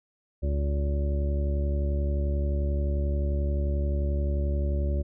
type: harmonic tone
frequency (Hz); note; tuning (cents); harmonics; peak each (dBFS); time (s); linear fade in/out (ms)
71.4; D2; -48; 1 / 2 / 3 / 4 / 5 / 6 / 8; -24 / -36 / -38 / -43 / -38 / -48 / -38; 0.42-5.03; 20
effects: none